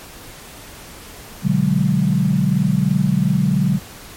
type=chord; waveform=sine; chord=G# half-diminished seventh; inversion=first; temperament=equal; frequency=123.47 / 146.83 / 185 / 207.7 Hz; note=B2 / D3 / F#3 / G#3; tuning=0 / 0 / 0 / 0 cents; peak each=-23 / -18 / -17 / -21 dBFS; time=1.42-3.8 s; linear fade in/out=50 ms; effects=pink hiss -38 dBFS RMS until 4.16 s + MP3 64 kbps